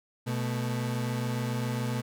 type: tone pair together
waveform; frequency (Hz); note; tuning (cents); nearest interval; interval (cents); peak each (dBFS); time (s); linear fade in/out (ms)
35% pulse; 123.77 / 220.4; B2 / A3; +4 / +3; minor seventh; 999; -28 / -33; 0.26-2.02; 20
effects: none